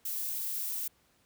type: noise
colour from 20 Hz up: violet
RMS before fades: -35 dBFS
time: 0.05-0.88 s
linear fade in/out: 5 ms
effects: pink hiss -68 dBFS RMS until 1.25 s + high-pass 60 Hz 12 dB/octave